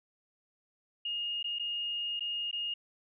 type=tone with dropouts; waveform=sine; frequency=2848 Hz; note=F7; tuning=33 cents sharp; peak=-32 dBFS; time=1.05-2.74 s; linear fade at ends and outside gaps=5 ms; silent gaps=1.429-1.442 / 1.587-1.595 / 2.195-2.206 / 2.513-2.528 s; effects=none